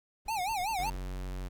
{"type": "noise with tremolo", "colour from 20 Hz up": "brown", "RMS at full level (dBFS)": -48, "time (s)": [0.25, 0.99], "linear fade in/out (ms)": 10, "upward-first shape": "sine", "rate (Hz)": 8.9, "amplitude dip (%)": 70}
{"type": "tone with vibrato", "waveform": "square", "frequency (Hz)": 805, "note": "G5", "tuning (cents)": 46, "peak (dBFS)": -31, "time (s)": [0.28, 0.9], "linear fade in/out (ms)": 5, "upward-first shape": "sine", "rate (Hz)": 5.3, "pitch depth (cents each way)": 210}
{"type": "tone", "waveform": "square", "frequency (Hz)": 46.25, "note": "F#1", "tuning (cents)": 0, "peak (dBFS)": -36, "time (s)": [0.78, 1.49], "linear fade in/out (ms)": 20}
{"effects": []}